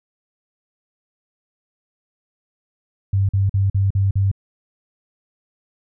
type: tone bursts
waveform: sine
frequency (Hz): 98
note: G2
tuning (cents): 0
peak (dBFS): -14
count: 6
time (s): 3.13-4.315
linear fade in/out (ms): 5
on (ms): 160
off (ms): 45
effects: none